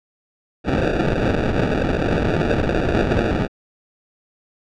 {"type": "noise with sample-and-hold", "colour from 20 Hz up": "blue", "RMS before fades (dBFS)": -19, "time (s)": [0.64, 3.48], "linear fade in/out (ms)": 50, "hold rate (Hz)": 1050, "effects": ["low-pass 3000 Hz 12 dB/octave"]}